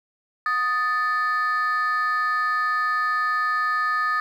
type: tone pair together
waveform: sine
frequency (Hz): 1244.5 / 1760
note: D#6 / A6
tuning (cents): 0 / 0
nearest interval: tritone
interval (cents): 600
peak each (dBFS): -20 / -22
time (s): 0.46-4.2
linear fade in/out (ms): 2
effects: tanh soft clip ceiling -17 dBFS + 9-bit